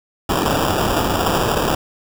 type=noise with sample-and-hold; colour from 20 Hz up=blue; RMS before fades=-18 dBFS; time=0.29-1.75 s; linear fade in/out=5 ms; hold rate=2100 Hz; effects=none